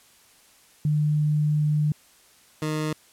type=tone pair in turn; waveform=sine / 20% pulse; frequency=150.4 / 154.36 Hz; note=D3 / D#3; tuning=+42 / -13 cents; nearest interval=unison; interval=45 cents; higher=second; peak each=-19 / -20 dBFS; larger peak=first; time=0.85-1.92 / 2.62-2.93 s; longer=first; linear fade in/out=2 ms; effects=white hiss -56 dBFS RMS until 3.12 s + low-pass 12000 Hz 12 dB/octave